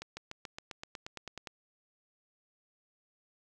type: accelerating click train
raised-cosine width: 0.2 ms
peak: -24 dBFS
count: 13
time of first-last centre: 0.02-1.472 s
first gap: 150 ms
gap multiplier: 0.96
effects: none